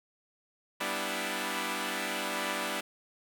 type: chord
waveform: 5% pulse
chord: E minor seventh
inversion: first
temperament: equal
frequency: 196 / 246.9 / 293.7 / 329.6 Hz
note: G3 / B3 / D4 / E4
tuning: 0 / 0 / 0 / 0 cents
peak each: -26 dBFS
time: 0.8-2.81 s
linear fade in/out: 10 ms
effects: none